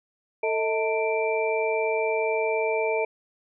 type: tone cluster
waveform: sine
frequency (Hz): 445.7 / 637 / 896 / 2348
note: A4 / D#5 / A5 / D7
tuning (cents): +22 / +41 / +31 / -1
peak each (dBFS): -25 / -28 / -31 / -30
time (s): 0.43-3.05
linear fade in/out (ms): 5
effects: none